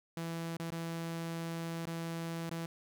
sawtooth tone with dropouts, 166.1 Hz, E3, 13 cents sharp, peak -33 dBFS, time 0.17-2.66 s, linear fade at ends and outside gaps 2 ms, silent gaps 0.57-0.598 / 0.704-0.72 / 1.855-1.87 / 2.495-2.512 s, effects none

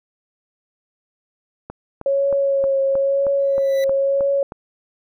click train, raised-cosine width 1 ms, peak -17 dBFS, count 10, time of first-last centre 1.7-4.521 s, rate 3.19 Hz
sine tone with vibrato, 550 Hz, C#5, 14 cents flat, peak -15 dBFS, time 2.06-4.43 s, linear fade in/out 2 ms, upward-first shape triangle, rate 1 Hz, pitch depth 25 cents each way
25% pulse tone with exponential growth, 1978 Hz, B6, 2 cents sharp, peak -25 dBFS, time 3.39-3.84 s, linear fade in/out 0 ms, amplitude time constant 97 ms
effects none

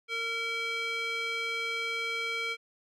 square tone with band-pass filter, 459 Hz, A#4, 27 cents flat, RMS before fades -33 dBFS, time 0.08-2.57 s, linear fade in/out 50 ms, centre 2500 Hz, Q 2.6, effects none

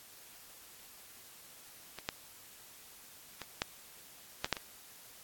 clicks, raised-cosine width 0.2 ms, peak -26 / -15 / -24 / -13 / -15 / -11 / -24 dBFS, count 7, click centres 1.987 / 2.089 / 3.417 / 3.619 / 4.445 / 4.527 / 4.568 s, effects white hiss -55 dBFS RMS until 5.23 s + AAC 64 kbps

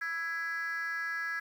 sine tone with frequency modulation, 1661.2 Hz, G#6, in tune, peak -30 dBFS, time 0.01-1.4 s, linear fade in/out 10 ms, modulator 340 Hz, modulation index 0.76, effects tanh soft clip ceiling -31 dBFS + 10-bit

